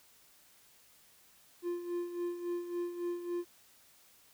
triangle tone with tremolo, 349.2 Hz, F4, in tune, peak -30 dBFS, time 1.62-3.45 s, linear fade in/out 50 ms, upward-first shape sine, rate 3.6 Hz, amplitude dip 65%, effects white hiss -63 dBFS RMS until 4.33 s

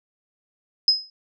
sine tone with exponential decay, 5080 Hz, D#8, 35 cents sharp, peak -10 dBFS, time 0.88-1.1 s, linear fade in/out 2 ms, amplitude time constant 46 ms, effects none

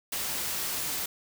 white noise, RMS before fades -32 dBFS, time 0.12-1.06 s, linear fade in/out 5 ms, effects none

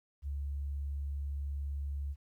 sine tone, 70.6 Hz, C#2, 32 cents sharp, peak -34 dBFS, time 0.22-2.16 s, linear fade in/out 50 ms, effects 12-bit

